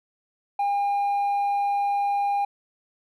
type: tone with hard clipping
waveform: triangle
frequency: 807 Hz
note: G#5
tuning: 50 cents flat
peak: -20 dBFS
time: 0.59-2.45 s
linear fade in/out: 5 ms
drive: 1 dB
effects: none